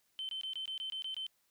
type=tone bursts; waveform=sine; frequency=3082 Hz; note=G7; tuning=30 cents flat; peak=-36 dBFS; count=9; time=0.19-1.266 s; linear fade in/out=0 ms; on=100 ms; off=22 ms; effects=tanh soft clip ceiling -33 dBFS + white hiss -75 dBFS RMS until 1.5 s